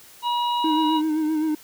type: harmonic tone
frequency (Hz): 961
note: B5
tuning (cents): -48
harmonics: 1 / 3 / 4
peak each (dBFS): -21 / -31 / -33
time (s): 0.22-1.02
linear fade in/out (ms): 50
type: tone with vibrato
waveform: triangle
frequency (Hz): 311.1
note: D#4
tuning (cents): 0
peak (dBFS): -18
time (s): 0.64-1.55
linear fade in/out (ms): 5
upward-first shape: sine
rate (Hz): 7.7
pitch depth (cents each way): 43
effects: white hiss -48 dBFS RMS until 1.63 s